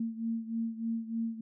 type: beating tone pair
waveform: sine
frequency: 226.7 / 230 Hz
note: A#3 / A#3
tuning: -48 / -23 cents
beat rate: 3.3 Hz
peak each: -33 / -37 dBFS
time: 0-1.41 s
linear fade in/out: 5 ms
effects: none